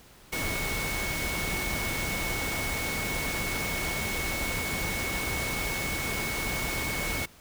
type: tone in noise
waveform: sine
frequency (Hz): 2207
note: C#7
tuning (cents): -8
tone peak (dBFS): -33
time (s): 0.32-7.26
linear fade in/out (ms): 10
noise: pink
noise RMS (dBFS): -32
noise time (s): 0.32-7.26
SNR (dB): -4
effects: pink hiss -54 dBFS RMS until 7.4 s